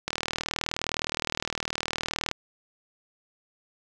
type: click train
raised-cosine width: 0.2 ms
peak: -10 dBFS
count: 89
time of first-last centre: 0.08-2.314 s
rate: 39.4 Hz
effects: none